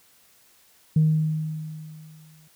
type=tone with exponential decay; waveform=sine; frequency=156.1 Hz; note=D#3; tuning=6 cents sharp; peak=-13 dBFS; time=0.96-2.48 s; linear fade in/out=5 ms; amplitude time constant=330 ms; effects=tanh soft clip ceiling -11 dBFS + white hiss -58 dBFS RMS until 2.55 s